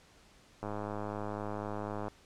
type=click train; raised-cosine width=1 ms; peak=-24 dBFS; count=152; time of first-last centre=0.63-2.082 s; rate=104 Hz; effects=pink hiss -61 dBFS RMS until 2.25 s + low-pass 8000 Hz 12 dB/octave